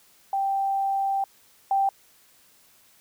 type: tone pair in turn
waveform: sine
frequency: 784 / 784 Hz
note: G5 / G5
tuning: 0 / 0 cents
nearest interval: unison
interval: 0 cents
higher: neither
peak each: -22 / -19 dBFS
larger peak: second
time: 0.33-1.24 / 1.71-1.89 s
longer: first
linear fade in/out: 2 ms
effects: white hiss -58 dBFS RMS until 3 s